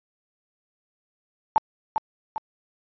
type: tone with echo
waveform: sine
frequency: 880 Hz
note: A5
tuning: in tune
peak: -13 dBFS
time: 1.56-1.58 s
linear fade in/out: 0 ms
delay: 400 ms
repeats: 2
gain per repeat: -6 dB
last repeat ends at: 2.38 s
effects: resampled to 11025 Hz